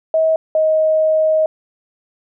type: tone pair in turn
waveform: sine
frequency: 640 / 628.3 Hz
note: D#5 / D#5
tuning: +49 / +17 cents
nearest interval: unison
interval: 32 cents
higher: first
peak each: -11 dBFS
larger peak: neither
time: 0.14-0.36 / 0.55-1.46 s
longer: second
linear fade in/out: 2 ms
effects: none